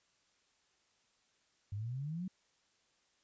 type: exponential sweep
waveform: sine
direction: up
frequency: 97.2 to 192.2 Hz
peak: -37 dBFS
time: 1.72-2.28 s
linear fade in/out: 5 ms
effects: white hiss -74 dBFS RMS until 3.23 s + resampled to 16000 Hz